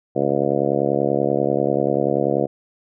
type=harmonic tone; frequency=70.3 Hz; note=C#2; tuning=25 cents sharp; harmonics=2 / 3 / 4 / 5 / 6 / 7 / 8 / 9 / 10; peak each=-28 / -27 / -26 / -24 / -26 / -23 / -25 / -26 / -29 dBFS; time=0.15-2.47 s; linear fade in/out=20 ms; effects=none